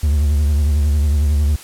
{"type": "tone with vibrato", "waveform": "triangle", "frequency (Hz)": 73.42, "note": "D2", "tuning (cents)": 0, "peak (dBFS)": -10, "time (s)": [0.03, 1.56], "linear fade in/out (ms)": 5, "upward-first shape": "triangle", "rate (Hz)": 11, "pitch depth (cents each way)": 95, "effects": ["white hiss -38 dBFS RMS until 1.63 s", "low-pass 12000 Hz 12 dB/octave"]}